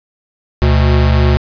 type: tone pair together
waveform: square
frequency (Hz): 72.6 / 122.01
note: D2 / B2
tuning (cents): -19 / -21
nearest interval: major sixth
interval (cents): 898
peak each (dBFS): -10 / -14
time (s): 0.62-1.37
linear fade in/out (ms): 0
effects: resampled to 11025 Hz + 8-bit